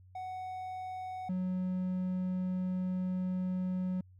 triangle tone pair in turn, 743 / 183.93 Hz, F#5 / F#3, +7 / -10 cents, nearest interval 2 octaves, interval 2417 cents, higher first, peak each -36 / -29 dBFS, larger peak second, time 0.15-1.29 / 1.29-4.01 s, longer second, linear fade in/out 5 ms, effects added 92 Hz sine -55 dBFS peak until 4.19 s

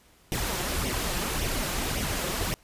pink noise with flanger, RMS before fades -29 dBFS, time 0.32-2.54 s, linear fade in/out 0 ms, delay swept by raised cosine 0.33 to 5.73 ms, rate 1.8 Hz, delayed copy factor +0.6, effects pink hiss -59 dBFS RMS until 2.63 s + resampled to 32000 Hz

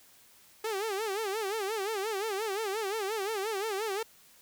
sawtooth tone with vibrato, 415.3 Hz, G#4, in tune, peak -27 dBFS, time 0.64-4.03 s, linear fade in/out 5 ms, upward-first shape sine, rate 5.7 Hz, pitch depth 150 cents each way, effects white hiss -59 dBFS RMS until 4.41 s

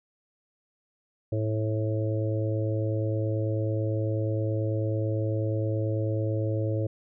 harmonic tone, 108.8 Hz, A2, 19 cents flat, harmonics 1 / 3 / 4 / 5 / 6, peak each -26 / -33 / -36 / -33 / -44 dBFS, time 1.32-6.87 s, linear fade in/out 5 ms, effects none

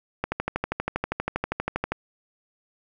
click train, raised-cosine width 0.5 ms, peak -10 dBFS, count 22, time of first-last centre 0.24-1.92 s, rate 12.5 Hz, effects none

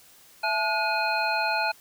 sine tone cluster, 664 / 862 / 1447 / 2494 / 4193 Hz, E5 / A5 / F#6 / D#7 / C8, +12 / -36 / -39 / +3 / +3 cents, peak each -31 / -27 / -29 / -29 / -33 dBFS, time 0.43-1.72 s, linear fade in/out 10 ms, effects white hiss -54 dBFS RMS until 1.8 s

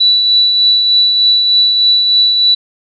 sine tone with tremolo, 3951 Hz, B7, in tune, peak -5 dBFS, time 0-2.55 s, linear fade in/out 10 ms, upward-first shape triangle, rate 3.3 Hz, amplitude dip 40%, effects none

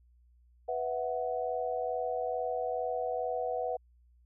sine chord, B suspended fourth, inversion none, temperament just, 493.9 / 658.5 / 740.8 Hz, B4 / E5 / F#5, 0 / -2 / +2 cents, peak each -34 / -36 / -35 dBFS, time 0.68-3.77 s, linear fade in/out 10 ms, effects added 60 Hz sine -60 dBFS peak until 4.25 s

